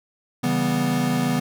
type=chord; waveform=square; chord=C# half-diminished seventh; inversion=none; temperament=equal; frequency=138.59 / 164.81 / 196 / 246.9 Hz; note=C#3 / E3 / G3 / B3; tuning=0 / 0 / 0 / 0 cents; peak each=-28 / -27 / -29 / -23 dBFS; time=0.43-1.4 s; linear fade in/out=10 ms; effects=none